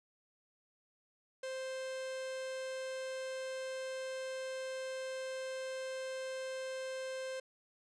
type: tone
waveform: 45% pulse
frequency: 523.3 Hz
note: C5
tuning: in tune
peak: -39 dBFS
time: 1.43-7.4 s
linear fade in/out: 5 ms
effects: resampled to 22050 Hz